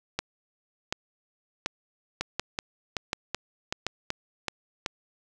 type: two click trains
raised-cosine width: 0.2 ms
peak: -11 / -10 dBFS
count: 8 / 6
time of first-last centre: 2.21-4.862 / 0.19-3.866 s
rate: 2.64 / 1.36 Hz
effects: none